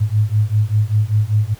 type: beating tone pair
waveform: sine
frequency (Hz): 103.83 / 108.93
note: G#2 / A2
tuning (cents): 0 / -17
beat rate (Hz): 5.1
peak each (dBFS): -16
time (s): 0-1.55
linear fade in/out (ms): 20
effects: pink hiss -45 dBFS RMS until 1.59 s